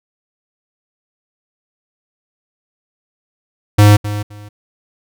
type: tone with echo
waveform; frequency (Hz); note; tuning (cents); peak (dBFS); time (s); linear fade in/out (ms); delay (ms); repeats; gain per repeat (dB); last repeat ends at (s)
square; 103.83; G#2; 0; -5; 3.78-3.97; 10; 260; 2; -14; 4.49
effects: none